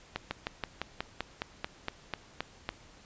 slowing click train, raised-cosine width 0.3 ms, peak -16 dBFS, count 13, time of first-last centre 0.16-2.69 s, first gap 150 ms, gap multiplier 1.06, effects pink hiss -56 dBFS RMS until 3.05 s + resampled to 16000 Hz

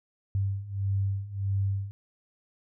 sine beating tone pair, 97.3 / 98.9 Hz, G2 / G2, -12 / +16 cents, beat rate 1.6 Hz, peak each -31 / -28 dBFS, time 0.35-1.91 s, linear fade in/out 0 ms, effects none

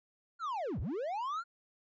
triangle linear two-way sweep, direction down then up, 1435 to 51 to 1435 Hz, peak -32 dBFS, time 0.39-1.44 s, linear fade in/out 50 ms, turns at 0.8 s, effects resampled to 16000 Hz

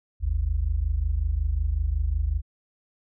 sine tone pair together, 51.06 / 76.5 Hz, G#1 / D#2, -29 / -29 cents, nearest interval perfect fifth, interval 700 cents, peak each -24 dBFS, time 0.2-2.42 s, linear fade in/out 50 ms, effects tanh soft clip ceiling -14 dBFS

